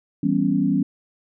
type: chord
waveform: sine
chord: C# half-diminished seventh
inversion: first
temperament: equal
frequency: 164.81 / 196 / 246.9 / 277.2 Hz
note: E3 / G3 / B3 / C#4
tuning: 0 / 0 / 0 / 0 cents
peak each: -25 / -22 / -24 / -21 dBFS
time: 0.23-0.83 s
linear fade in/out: 5 ms
effects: none